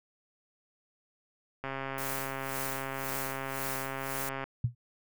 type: click train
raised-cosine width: 0.5 ms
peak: -21 dBFS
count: 379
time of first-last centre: 1.64-4.44 s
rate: 135 Hz
type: noise with tremolo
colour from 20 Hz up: blue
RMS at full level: -37 dBFS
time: 1.98-4.29 s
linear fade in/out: 0 ms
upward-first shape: sine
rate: 1.9 Hz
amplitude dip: 85%
type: tone with exponential decay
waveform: sine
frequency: 120 Hz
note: B2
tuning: 49 cents flat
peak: -21 dBFS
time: 4.64-4.75 s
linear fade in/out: 5 ms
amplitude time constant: 23 ms
effects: none